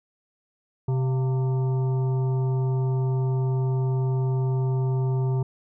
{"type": "harmonic tone with a mistuned harmonic", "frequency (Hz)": 130, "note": "C3", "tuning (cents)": -11, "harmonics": [1, 3, 5, 7, 9], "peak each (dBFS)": [-21, -32, -42, -40, -50], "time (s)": [0.88, 5.43], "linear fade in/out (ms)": 5, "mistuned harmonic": 5, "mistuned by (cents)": 98, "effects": []}